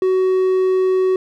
triangle tone, 374.1 Hz, F#4, 19 cents sharp, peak -11 dBFS, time 0.02-1.16 s, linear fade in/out 2 ms, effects none

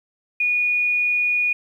sine tone, 2454 Hz, D#7, 25 cents flat, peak -17 dBFS, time 0.4-1.53 s, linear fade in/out 5 ms, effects 9-bit

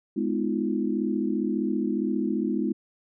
sine chord, F half-diminished seventh, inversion first, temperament just, 209.5 / 251.4 / 314.3 / 349.2 Hz, Ab3 / Cb4 / Eb4 / F4, +15 / +31 / +18 / 0 cents, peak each -28 / -29 / -29 / -31 dBFS, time 0.16-2.73 s, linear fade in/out 10 ms, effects none

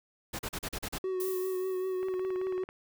pink noise bursts, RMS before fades -36 dBFS, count 7, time 0.33-0.985 s, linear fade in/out 10 ms, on 61 ms, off 38 ms
triangle tone with vibrato, 372.8 Hz, F#4, 13 cents sharp, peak -28 dBFS, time 1.04-2.64 s, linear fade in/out 2 ms, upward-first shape triangle, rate 5.1 Hz, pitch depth 31 cents each way
violet noise with exponential decay, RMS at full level -38 dBFS, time 1.2-2.58 s, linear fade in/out 2 ms, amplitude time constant 300 ms
click train, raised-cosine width 0.5 ms, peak -31 dBFS, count 13, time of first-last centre 2.03-2.689 s, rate 18.2 Hz
effects none

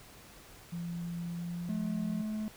sine tone with pitch glide, 171.3 to 175 Hz, F3 to F3, -33 to +4 cents, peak -35 dBFS, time 0.72-2.22 s, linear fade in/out 10 ms, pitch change +37 cents, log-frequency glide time 1.35-1.79 s
triangle tone, 215 Hz, A3, 40 cents flat, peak -31 dBFS, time 1.69-2.48 s, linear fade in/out 0 ms
effects pink hiss -54 dBFS RMS until 2.56 s

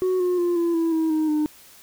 sine tone with pitch steps, 370 / 359.7 / 349.6 / 339.9 / 330.4 / 321.2 / 312.2 / 303.5 Hz, F#4 / F#4 / F4 / F4 / E4 / E4 / D#4 / D#4, 0 / -49 / +2 / -47 / +4 / -45 / +6 / -43 cents, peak -16 dBFS, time 0.02-1.46 s, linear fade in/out 0 ms, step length 180 ms, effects tanh soft clip ceiling -18 dBFS + white hiss -49 dBFS RMS until 1.82 s

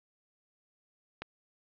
click, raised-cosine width 0.3 ms, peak -21 dBFS, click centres 1.22 s, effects low-pass 4000 Hz 12 dB/octave

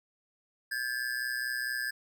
square ring-modulated tone, 1661.2 Hz, G#6, in tune, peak -29 dBFS, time 0.71-1.91 s, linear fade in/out 10 ms, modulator 62.2 Hz, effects none

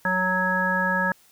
harmonic tone, 185 Hz, F#3, in tune, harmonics 1 / 3 / 5 / 7 / 9, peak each -28 / -30 / -27 / -31 / -23 dBFS, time 0.05-1.12 s, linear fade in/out 2 ms, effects white hiss -57 dBFS RMS until 1.31 s

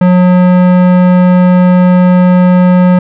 sine tone with tanh clipping, 180.8 Hz, F#3, 40 cents flat, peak -5 dBFS, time 0.01-2.99 s, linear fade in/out 5 ms, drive 17 dB, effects none

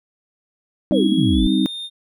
sine chord, C minor, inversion second, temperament just, 196.22 / 261.6 / 314 Hz, G3 / C4 / Eb4, +2 / 0 / +16 cents, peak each -19 dBFS, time 0.91-1.66 s, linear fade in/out 0 ms
sine exponential sweep, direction down, 622.3 to 41.51 Hz, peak -18 dBFS, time 0.92-1.47 s, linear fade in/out 0 ms
triangle tone with pitch glide, 3322 to 3644 Hz, G#7 to A#7, 0 to -40 cents, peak -26 dBFS, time 0.92-1.9 s, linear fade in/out 50 ms, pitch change +160 cents, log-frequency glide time 1.32-1.5 s
effects none

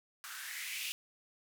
violet noise with band-pass filter sweep, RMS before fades -42 dBFS, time 0.24-0.92 s, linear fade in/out 0 ms, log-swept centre 1300 to 2800 Hz, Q 4.3, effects none

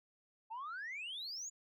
sine exponential sweep, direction up, 860 to 7040 Hz, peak -40 dBFS, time 0.5-1.5 s, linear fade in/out 20 ms, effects tanh soft clip ceiling -39 dBFS

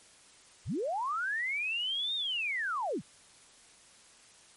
sine linear two-way sweep, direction up then down, 45.73 to 3729 to 91.8 Hz, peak -30 dBFS, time 0.65-3.02 s, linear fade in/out 50 ms, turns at 2.15 s, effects white hiss -58 dBFS RMS until 4.56 s + MP3 48 kbps

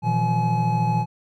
triangle tone cluster, 120.9 / 161.7 / 175.4 / 848 Hz, B2 / E3 / F3 / G#5, -36 / -33 / +8 / +36 cents, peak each -21 / -23 / -25 / -21 dBFS, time 0.02-1.06 s, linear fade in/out 50 ms, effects none

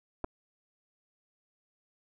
clicks, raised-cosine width 1 ms, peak -22 / -20 dBFS, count 2, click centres 0.242 / 0.245 s, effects none

